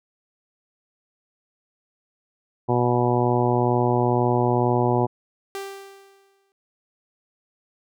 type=harmonic tone; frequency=122.1 Hz; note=B2; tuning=19 cents flat; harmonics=1 / 2 / 3 / 4 / 5 / 6 / 7 / 8; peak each=-23 / -26 / -23 / -28 / -29 / -27 / -27 / -29 dBFS; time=2.68-5.07 s; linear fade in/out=20 ms
type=tone with exponential decay; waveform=sawtooth; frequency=392.8 Hz; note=G4; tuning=4 cents sharp; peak=-24 dBFS; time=5.55-6.52 s; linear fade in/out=0 ms; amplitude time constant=210 ms
effects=none